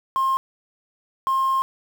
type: tone pair in turn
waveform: sine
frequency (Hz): 1064 / 1064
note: C6 / C6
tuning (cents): +29 / +29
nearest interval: unison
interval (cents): 0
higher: neither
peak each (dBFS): -16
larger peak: neither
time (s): 0.16-0.37 / 1.27-1.62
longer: second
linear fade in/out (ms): 0
effects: tanh soft clip ceiling -16 dBFS + 7-bit